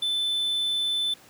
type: tone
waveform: triangle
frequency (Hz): 3520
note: A7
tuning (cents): 0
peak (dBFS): -22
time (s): 0.02-1.14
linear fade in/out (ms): 5
effects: pink hiss -52 dBFS RMS until 1.29 s + high-pass 150 Hz 12 dB/octave